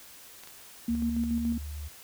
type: clicks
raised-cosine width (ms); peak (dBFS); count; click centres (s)
0.2; -29; 2; 0.436 / 0.474
type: tone with tremolo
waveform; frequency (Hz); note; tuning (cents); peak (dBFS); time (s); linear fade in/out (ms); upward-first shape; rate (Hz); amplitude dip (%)
sine; 233.2; A#3; +1; -25; 0.88-1.58; 5; square; 7; 35
type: tone with pitch glide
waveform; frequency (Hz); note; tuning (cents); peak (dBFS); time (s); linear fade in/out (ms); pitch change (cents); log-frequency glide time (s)
sine; 71.7 to 74.1; D2 to D2; -41 to +16; -35; 0.89-1.89; 20; +57; 1.08-1.74
effects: white hiss -50 dBFS RMS until 2.03 s